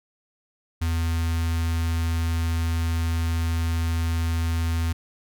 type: tone with notch filter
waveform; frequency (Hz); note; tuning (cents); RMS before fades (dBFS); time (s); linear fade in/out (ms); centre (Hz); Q
square; 82.41; E2; 0; -24; 0.81-4.93; 10; 510; 0.67
effects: none